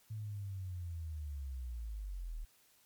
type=linear sweep; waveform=sine; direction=down; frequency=110 to 36.71 Hz; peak=-39 dBFS; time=0.1-2.45 s; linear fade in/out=10 ms; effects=white hiss -68 dBFS RMS until 2.85 s + MP3 96 kbps